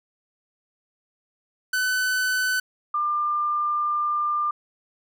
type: tone pair in turn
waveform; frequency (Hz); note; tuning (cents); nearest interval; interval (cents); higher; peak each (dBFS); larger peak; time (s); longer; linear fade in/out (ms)
45% pulse / sine; 1507 / 1196.1; F#6 / D6; +31 / +31; major third; 400; first; -21; neither; 1.73-2.6 / 2.94-4.51; second; 5
effects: none